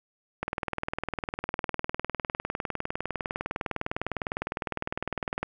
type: click train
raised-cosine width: 0.5 ms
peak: -14 dBFS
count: 100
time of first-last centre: 0.43-5.43 s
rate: 19.8 Hz
effects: none